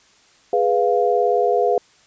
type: chord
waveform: sine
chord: F diminished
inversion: first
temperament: equal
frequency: 415.3 / 493.9 / 698.5 Hz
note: Ab4 / Cb5 / F5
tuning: 0 / 0 / 0 cents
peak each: -19 dBFS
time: 0.53-1.78 s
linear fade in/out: 2 ms
effects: white hiss -54 dBFS RMS until 2.06 s + resampled to 16000 Hz